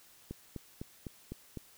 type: click train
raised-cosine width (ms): 3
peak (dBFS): -27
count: 6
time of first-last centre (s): 0.31-1.573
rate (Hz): 3.96
effects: white hiss -60 dBFS RMS until 1.77 s